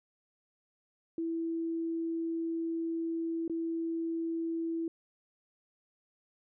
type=tone with dropouts; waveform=sine; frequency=330 Hz; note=E4; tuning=2 cents sharp; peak=-31 dBFS; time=1.18-4.88 s; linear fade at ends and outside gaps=2 ms; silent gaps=3.479-3.497 s; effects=none